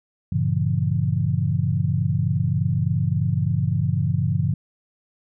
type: chord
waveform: sine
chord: G diminished seventh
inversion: none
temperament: just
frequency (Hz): 98 / 117.6 / 141.12 / 169.34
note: G2 / Bb2 / Db3 / Fb3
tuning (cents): 0 / +16 / +31 / +47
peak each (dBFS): -24 / -25 / -23 / -25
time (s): 0.32-4.54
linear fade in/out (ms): 5
effects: none